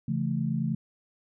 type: chord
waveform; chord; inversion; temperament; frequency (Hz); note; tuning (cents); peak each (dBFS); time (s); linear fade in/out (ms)
sine; A major; first; equal with one note detuned; 138.59 / 168.47 / 220; C#3 / E3 / A3; 0 / +38 / 0; -30; 0.08-0.75; 5
effects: none